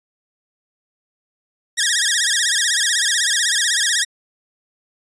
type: tone with vibrato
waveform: 10% pulse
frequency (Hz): 1760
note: A6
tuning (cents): 0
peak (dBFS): -6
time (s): 1.77-4.05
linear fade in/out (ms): 20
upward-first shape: sine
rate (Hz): 16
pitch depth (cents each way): 160
effects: resampled to 22050 Hz